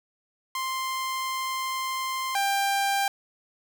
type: tone pair in turn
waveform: sawtooth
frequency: 1048 / 792.9 Hz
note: C6 / G5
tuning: +2 / +20 cents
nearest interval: perfect fourth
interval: 482 cents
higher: first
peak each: -24 / -19 dBFS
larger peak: second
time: 0.55-2.35 / 2.35-3.08 s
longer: first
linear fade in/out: 2 ms
effects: none